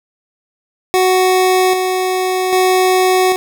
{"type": "tone with tremolo", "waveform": "25% pulse", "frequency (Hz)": 371, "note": "F#4", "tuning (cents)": 5, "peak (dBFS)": -6, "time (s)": [0.94, 3.36], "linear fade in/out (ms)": 0, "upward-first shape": "square", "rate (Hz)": 0.63, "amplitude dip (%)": 40, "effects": []}